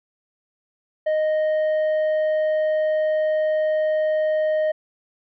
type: tone with tanh clipping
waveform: sine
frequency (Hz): 620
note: D#5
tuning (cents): -6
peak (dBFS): -19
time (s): 1.06-4.72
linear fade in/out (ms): 10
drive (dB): 5
effects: none